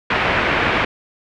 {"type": "low-pass noise", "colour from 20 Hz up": "white", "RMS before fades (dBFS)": -18, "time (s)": [0.1, 0.85], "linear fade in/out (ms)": 5, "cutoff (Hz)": 2500, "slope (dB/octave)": 24, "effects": []}